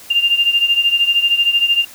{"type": "beating tone pair", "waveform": "sine", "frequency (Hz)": [2794, 2807], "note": ["F7", "F7"], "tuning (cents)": [0, 8], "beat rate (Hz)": 13, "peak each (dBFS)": [-13, -17], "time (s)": [0.1, 1.85], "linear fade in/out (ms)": 10, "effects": ["white hiss -39 dBFS RMS until 1.94 s"]}